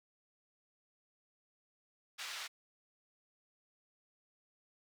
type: band-pass noise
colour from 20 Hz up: white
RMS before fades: -44 dBFS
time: 2.18-2.48 s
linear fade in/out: 20 ms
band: 1200 to 4200 Hz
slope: 12 dB/octave
effects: none